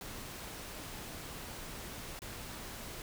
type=noise with dropouts; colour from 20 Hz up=pink; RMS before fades=-45 dBFS; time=0.01-3.02 s; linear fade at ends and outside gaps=1 ms; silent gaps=2.191-2.219 s; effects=none